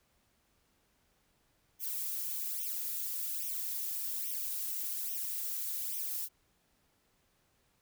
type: noise with flanger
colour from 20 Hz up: violet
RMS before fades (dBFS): -37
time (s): 1.79-6.29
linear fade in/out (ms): 50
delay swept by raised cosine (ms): 0.33 to 3.13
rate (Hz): 1.2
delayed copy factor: +0.95
effects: pink hiss -73 dBFS RMS until 7.81 s